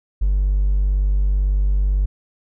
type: tone with hard clipping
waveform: triangle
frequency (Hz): 49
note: G1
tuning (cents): 0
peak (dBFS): -14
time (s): 0.21-2.06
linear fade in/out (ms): 10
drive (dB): 2
effects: none